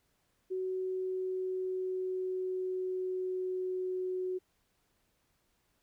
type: tone with pitch glide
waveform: sine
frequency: 373.4 to 368.9 Hz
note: F#4 to F#4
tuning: +16 to -5 cents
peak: -32 dBFS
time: 0.5-4.39 s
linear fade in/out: 20 ms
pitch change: -21 cents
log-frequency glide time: 0.81-4.24 s
effects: pink hiss -75 dBFS RMS until 5.82 s